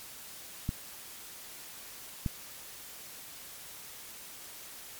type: clicks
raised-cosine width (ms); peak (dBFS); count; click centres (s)
5; -18; 2; 0.691 / 2.262
effects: white hiss -47 dBFS RMS until 4.99 s + MP3 96 kbps